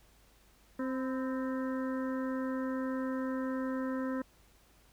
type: harmonic tone with a mistuned harmonic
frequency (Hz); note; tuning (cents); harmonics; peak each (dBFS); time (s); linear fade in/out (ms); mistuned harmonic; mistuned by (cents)
261.6; C4; 0; 1 / 2 / 4 / 5 / 6 / 7; -33 / -39 / -45 / -47 / -49 / -50; 0.79-4.22; 5; 4; -50
effects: added 50 Hz sine -65 dBFS peak until 4.92 s + pink hiss -65 dBFS RMS until 4.92 s